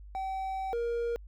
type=tone pair in turn; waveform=triangle; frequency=767 / 470.2 Hz; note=G5 / A#4; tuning=-38 / +15 cents; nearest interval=minor sixth; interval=847 cents; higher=first; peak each=-30 / -27 dBFS; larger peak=second; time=0.15-0.73 / 0.73-1.16 s; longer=first; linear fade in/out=0 ms; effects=added 50 Hz sine -45 dBFS peak until 1.27 s

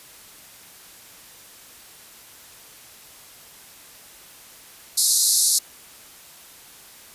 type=band-pass noise; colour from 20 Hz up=white; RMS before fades=-19 dBFS; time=4.97-5.59 s; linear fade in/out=10 ms; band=3900 to 12000 Hz; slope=96 dB/octave; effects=white hiss -46 dBFS RMS until 7.14 s + resampled to 32000 Hz

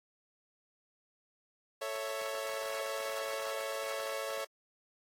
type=chord; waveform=sawtooth; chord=A major; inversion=none; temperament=equal with one note detuned; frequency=442.8 / 554.4 / 659.3 Hz; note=A4 / C#5 / E5; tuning=+11 / 0 / 0 cents; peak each=-39 / -34 / -38 dBFS; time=1.81-4.45 s; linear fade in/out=10 ms; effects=AAC 48 kbps

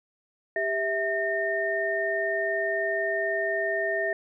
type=tone cluster; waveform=sine; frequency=396.7 / 654 / 1826 Hz; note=G4 / E5 / A#6; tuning=+21 / -14 / -36 cents; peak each=-31 / -28 / -28 dBFS; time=0.56-4.13 s; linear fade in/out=2 ms; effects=none

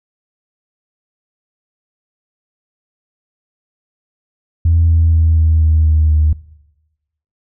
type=tone with pitch steps; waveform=sine; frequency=83.1 / 82 / 80.92 / 79.85 / 78.8 / 77.76 / 76.73 Hz; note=E2 / E2 / E2 / D#2 / D#2 / D#2 / D#2; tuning=+15 / -9 / -32 / +45 / +23 / 0 / -24 cents; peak=-7 dBFS; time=4.65-6.33 s; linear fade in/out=5 ms; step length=240 ms; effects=noise-tail reverb RT60 1.0 s tail -21 dB re dry + tanh soft clip ceiling -4 dBFS

